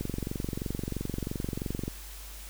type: click train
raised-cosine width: 3 ms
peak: -19 dBFS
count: 44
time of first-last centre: 0.01-1.88 s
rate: 23 Hz
effects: added 50 Hz sine -43 dBFS peak until 2.49 s + white hiss -47 dBFS RMS until 2.49 s